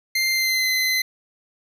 25% pulse tone with pitch glide, 2093 to 2045 Hz, C7 to C7, 0 to -40 cents, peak -15 dBFS, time 0.15-1.02 s, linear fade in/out 5 ms, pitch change -40 cents, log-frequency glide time 0.31-0.69 s, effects none

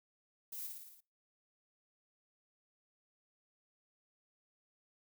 violet noise with echo, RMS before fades -45 dBFS, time 0.52-0.67 s, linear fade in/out 5 ms, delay 56 ms, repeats 6, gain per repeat -3 dB, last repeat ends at 1.006 s, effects noise-tail reverb RT60 0.3 s tail -24 dB re dry

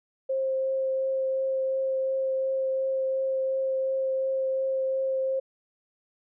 sine tone with vibrato, 530 Hz, C5, 22 cents sharp, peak -24 dBFS, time 0.29-5.4 s, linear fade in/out 10 ms, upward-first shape triangle, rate 2.8 Hz, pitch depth 9 cents each way, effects none

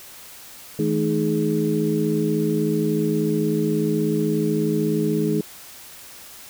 sine tone cluster, 161.3 / 217.7 / 310.8 / 420.2 Hz, E3 / A3 / D#4 / G#4, -37 / -18 / -2 / +20 cents, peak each -24 dBFS, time 0.79-5.41 s, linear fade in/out 2 ms, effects white hiss -42 dBFS RMS until 6.49 s

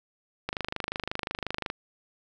click train, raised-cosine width 0.3 ms, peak -14 dBFS, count 32, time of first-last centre 0.49-1.701 s, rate 25.6 Hz, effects none

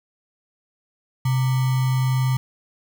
sine tone with sample-and-hold, 129.4 Hz, C3, 19 cents flat, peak -17 dBFS, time 1.25-2.37 s, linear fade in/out 5 ms, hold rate 1050 Hz, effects none

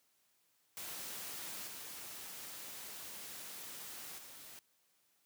white noise with level steps, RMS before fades -45 / -48 / -53 dBFS, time 0.77-4.59 s, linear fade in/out 0 ms, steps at 1.67 / 4.18 s, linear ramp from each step 5 ms, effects white hiss -75 dBFS RMS until 5.25 s + high-pass 100 Hz 12 dB/octave

